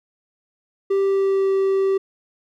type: tone with pitch glide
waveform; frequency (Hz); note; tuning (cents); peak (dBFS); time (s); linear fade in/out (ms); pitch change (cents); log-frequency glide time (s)
triangle; 392 to 387.5; G4 to G4; 0 to -20; -14; 0.9-1.98; 10; -20; 1-1.51
effects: none